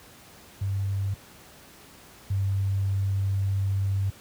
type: tone pair in turn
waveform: sine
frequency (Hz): 98.3 / 97.8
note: G2 / G2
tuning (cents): +5 / -4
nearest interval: unison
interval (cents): 9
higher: first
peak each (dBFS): -24 / -22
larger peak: second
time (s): 0.61-1.14 / 2.3-4.1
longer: second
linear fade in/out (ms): 5
effects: pink hiss -50 dBFS RMS until 4.2 s + high-pass 60 Hz 12 dB/octave